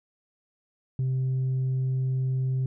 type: tone with tanh clipping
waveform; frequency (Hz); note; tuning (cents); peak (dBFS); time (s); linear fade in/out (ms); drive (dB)
sine; 130.4; C3; -5; -24; 0.99-2.66; 2; 1
effects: none

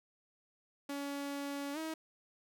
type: tone with pitch glide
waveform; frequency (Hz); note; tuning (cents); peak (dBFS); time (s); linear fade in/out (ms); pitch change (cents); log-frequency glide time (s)
sawtooth; 282.3 to 318.7; C#4 to D#4; +32 to +42; -34; 0.89-1.94; 5; +210; 1.73-1.78
effects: none

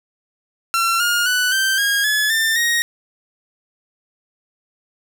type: tone with pitch steps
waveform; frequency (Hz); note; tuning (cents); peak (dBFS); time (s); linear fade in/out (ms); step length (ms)
sawtooth; 1357 / 1421.2 / 1488.4 / 1558.8 / 1632.5 / 1709.7 / 1790.6 / 1875.3; E6 / F6 / F#6 / G6 / G#6 / G#6 / A6 / A#6; +50 / +30 / +10 / -10 / -30 / +50 / +30 / +10; -12; 0.74-2.82; 0; 260
effects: none

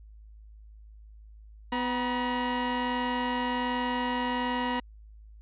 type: tone pair together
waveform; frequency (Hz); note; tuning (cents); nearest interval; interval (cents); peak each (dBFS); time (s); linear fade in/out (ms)
sawtooth; 250 / 958.7; B3 / A#5; +21 / +48; octave + major seventh; 2327; -26; 1.72-4.8; 5
effects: added 53 Hz sine -47 dBFS peak until 5.41 s + resampled to 8000 Hz

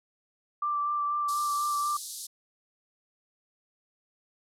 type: tone with vibrato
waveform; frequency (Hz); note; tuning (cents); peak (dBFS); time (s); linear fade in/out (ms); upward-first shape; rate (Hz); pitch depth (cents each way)
sine; 1174.7; D6; 0; -26; 0.62-1.97; 5; sine; 4.1; 14
type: band-pass noise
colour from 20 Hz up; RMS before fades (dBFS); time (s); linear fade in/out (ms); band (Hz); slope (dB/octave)
white; -40; 1.28-2.27; 10; 3800 to 12000; 48
effects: none

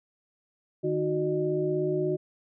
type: tone cluster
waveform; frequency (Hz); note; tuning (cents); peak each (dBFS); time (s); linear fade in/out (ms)
sine; 153.8 / 312.9 / 369.5 / 608; D#3 / D#4 / F#4 / D#5; -20 / +10 / -2 / -40; -32 / -34 / -26 / -34; 0.83-2.17; 20
effects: none

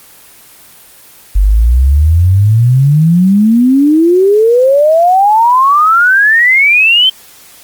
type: exponential sweep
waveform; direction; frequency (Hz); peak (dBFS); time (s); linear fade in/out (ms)
sine; up; 46.25 to 3145; -4; 1.35-7.1; 10
effects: white hiss -38 dBFS RMS until 7.63 s + Opus 24 kbps

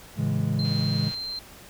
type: chord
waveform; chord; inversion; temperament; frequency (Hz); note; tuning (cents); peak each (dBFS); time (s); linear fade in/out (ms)
triangle; A major seventh; none; equal with one note detuned; 110 / 138.59 / 163.68 / 207.7; A2 / C#3 / E3 / G#3; 0 / 0 / -12 / 0; -26 / -25 / -27 / -27; 0.16-1.12; 50
type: tone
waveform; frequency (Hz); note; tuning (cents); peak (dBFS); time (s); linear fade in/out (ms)
sine; 4137; C8; -20; -30; 0.59-1.39; 2
type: click train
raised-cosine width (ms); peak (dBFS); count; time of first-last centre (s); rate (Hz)
0.2; -26; 79; 0.65-1.144; 158
effects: pink hiss -47 dBFS RMS until 1.69 s

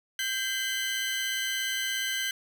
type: tone cluster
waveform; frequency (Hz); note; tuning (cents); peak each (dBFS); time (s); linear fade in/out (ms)
30% pulse; 1577 / 2045 / 3037; G6 / C7 / F#7; +10 / -40 / +44; -29 / -32 / -30; 0.19-2.31; 2
effects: none

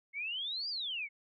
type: exponential two-way sweep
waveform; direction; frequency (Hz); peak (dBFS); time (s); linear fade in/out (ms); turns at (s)
sine; up then down; 2146 to 4929 to 2146; -35; 0.13-1.09; 50; 0.69
effects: none

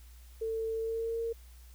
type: tone with pitch glide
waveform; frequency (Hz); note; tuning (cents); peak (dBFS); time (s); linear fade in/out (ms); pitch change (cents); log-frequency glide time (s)
sine; 447.5 to 459.3; A4 to A#4; +29 to -26; -31; 0.41-1.33; 10; +45; 0.73-1.2
effects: added 60 Hz sine -50 dBFS peak until 1.74 s + white hiss -62 dBFS RMS until 1.74 s

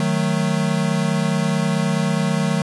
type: chord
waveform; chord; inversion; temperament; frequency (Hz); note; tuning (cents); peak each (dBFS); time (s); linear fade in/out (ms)
square; D# diminished; none; equal; 155.56 / 185 / 220; D#3 / F#3 / A3; 0 / 0 / 0; -22 / -22 / -24; 0-2.62; 2
effects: resampled to 24000 Hz

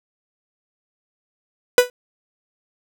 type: tone with exponential decay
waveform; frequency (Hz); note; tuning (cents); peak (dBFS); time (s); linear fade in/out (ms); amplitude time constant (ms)
45% pulse; 493.9; B4; 0; -5; 1.78-1.9; 1; 26
effects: none

